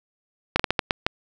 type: slowing click train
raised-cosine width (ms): 0.3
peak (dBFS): -3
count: 7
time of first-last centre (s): 0.56-1.065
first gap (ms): 35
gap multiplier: 1.35
effects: none